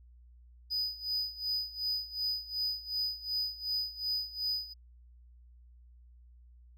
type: tone with tremolo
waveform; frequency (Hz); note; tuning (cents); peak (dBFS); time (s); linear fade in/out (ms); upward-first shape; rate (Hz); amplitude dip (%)
triangle; 4978; D#8; 0; -28; 0.7-4.74; 20; sine; 2.7; 85
effects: added 60 Hz sine -54 dBFS peak until 6.77 s